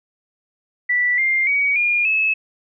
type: tone with pitch steps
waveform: sine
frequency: 1966 / 2107 / 2258 / 2420 / 2594 Hz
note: B6 / C7 / C#7 / D#7 / E7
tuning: -8 / +12 / +31 / -49 / -28 cents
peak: -15 dBFS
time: 0.89-2.34 s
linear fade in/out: 10 ms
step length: 290 ms
effects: none